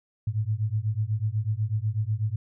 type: beating tone pair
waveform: sine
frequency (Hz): 103.83 / 111.93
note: G#2 / A2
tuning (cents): 0 / +30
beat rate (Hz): 8.1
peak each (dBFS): -27 / -27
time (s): 0.27-2.36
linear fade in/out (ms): 5
effects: none